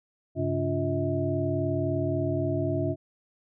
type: tone cluster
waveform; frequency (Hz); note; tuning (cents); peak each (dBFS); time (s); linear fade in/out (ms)
sine; 98.6 / 138.1 / 288.1 / 351.9 / 642; G2 / C#3 / D4 / F4 / E5; +11 / -6 / -33 / +13 / -46; -31; 0.35-2.96; 50
effects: none